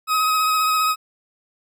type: tone with vibrato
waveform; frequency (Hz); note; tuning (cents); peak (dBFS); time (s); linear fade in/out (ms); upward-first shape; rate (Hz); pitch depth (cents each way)
40% pulse; 1267; D#6; +31; -16; 0.07-0.96; 50; triangle; 15; 21
effects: none